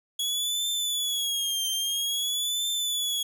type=tone with vibrato; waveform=sawtooth; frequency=3348 Hz; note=G#7; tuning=13 cents sharp; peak=-23 dBFS; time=0.19-3.23 s; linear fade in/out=5 ms; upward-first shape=triangle; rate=0.5 Hz; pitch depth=110 cents each way; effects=none